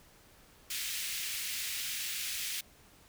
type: high-pass noise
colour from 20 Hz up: pink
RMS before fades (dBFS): -37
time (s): 0.7-2.61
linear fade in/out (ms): 5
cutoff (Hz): 2100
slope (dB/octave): 24
effects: pink hiss -60 dBFS RMS until 3.08 s